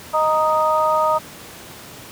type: harmonic tone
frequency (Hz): 311.1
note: D#4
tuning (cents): 0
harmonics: 2 / 3 / 4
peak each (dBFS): -19 / -19 / -19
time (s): 0.13-1.19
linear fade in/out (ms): 20
effects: pink hiss -38 dBFS RMS until 2.11 s + high-pass 100 Hz 12 dB/octave